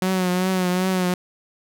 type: tone with vibrato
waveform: sawtooth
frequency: 183.9 Hz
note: F#3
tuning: 10 cents flat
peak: -15 dBFS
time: 0.02-1.14 s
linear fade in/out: 2 ms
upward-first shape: triangle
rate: 2.6 Hz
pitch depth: 51 cents each way
effects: none